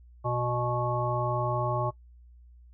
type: harmonic tone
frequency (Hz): 122.2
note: B2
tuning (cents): -18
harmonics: 1 / 3 / 5 / 7 / 9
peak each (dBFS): -30 / -35 / -32 / -34 / -33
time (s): 0.24-1.91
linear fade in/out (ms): 20
effects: noise-tail reverb RT60 0.1 s tail -19 dB re dry + added 60 Hz sine -50 dBFS peak until 2.73 s